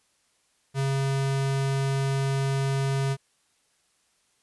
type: tone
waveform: square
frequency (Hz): 136.3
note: C#3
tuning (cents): -29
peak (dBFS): -24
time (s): 0.74-3.17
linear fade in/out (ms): 50
effects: white hiss -68 dBFS RMS until 4.42 s + resampled to 24000 Hz